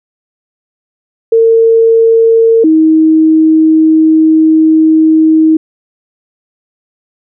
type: tone pair in turn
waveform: sine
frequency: 454.1 / 316.6 Hz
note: A#4 / D#4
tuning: -45 / +30 cents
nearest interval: tritone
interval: 625 cents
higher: first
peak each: -3 dBFS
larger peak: neither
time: 1.32-2.64 / 2.64-5.57 s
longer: second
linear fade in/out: 5 ms
effects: none